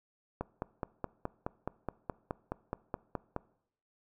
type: click train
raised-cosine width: 1 ms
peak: -20 dBFS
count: 15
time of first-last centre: 0.41-3.364 s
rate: 4.74 Hz
effects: noise-tail reverb RT60 0.7 s tail -21 dB re dry